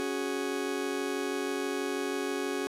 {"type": "chord", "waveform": "40% pulse", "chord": "C# suspended fourth", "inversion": "none", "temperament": "just", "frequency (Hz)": [277.2, 369.6, 415.8], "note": ["C#4", "F#4", "G#4"], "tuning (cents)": [0, -2, 2], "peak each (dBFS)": -34, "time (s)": [0, 2.67], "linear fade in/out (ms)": 0, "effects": ["low-pass 12000 Hz 12 dB/octave"]}